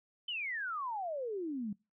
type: exponential sweep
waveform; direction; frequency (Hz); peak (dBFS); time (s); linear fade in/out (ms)
sine; down; 3096 to 196; -35; 0.28-1.73; 5
effects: noise-tail reverb RT60 0.3 s tail -26 dB re dry